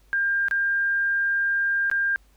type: tone with dropouts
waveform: sine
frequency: 1600 Hz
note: G6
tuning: 35 cents sharp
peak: -20 dBFS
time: 0.13-2.16 s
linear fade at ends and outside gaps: 0 ms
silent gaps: 0.484-0.511 / 1.9-1.914 s
effects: added 50 Hz sine -55 dBFS peak until 2.36 s + pink hiss -63 dBFS RMS until 2.36 s